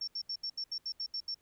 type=tone bursts; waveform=sine; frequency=5450 Hz; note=F8; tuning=43 cents flat; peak=-34 dBFS; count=10; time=0.01-1.345 s; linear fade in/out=5 ms; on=66 ms; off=75 ms; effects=pink hiss -72 dBFS RMS until 1.41 s